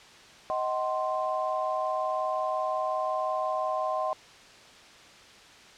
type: chord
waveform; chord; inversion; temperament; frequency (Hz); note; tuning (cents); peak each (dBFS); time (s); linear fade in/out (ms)
sine; C diminished; first; just; 627.9 / 753.5 / 1046.5; Eb5 / Gb5 / C6; +16 / +31 / 0; -30 / -32 / -31; 0.5-4.13; 0
effects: white hiss -51 dBFS RMS until 5.77 s + low-pass 5000 Hz 12 dB/octave